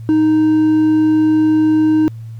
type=tone with hard clipping; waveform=triangle; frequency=311.1 Hz; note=D#4; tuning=in tune; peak=-10 dBFS; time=0.09-2.08 s; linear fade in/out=0 ms; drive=5 dB; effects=added 113 Hz sine -27 dBFS peak until 2.39 s + pink hiss -55 dBFS RMS until 2.39 s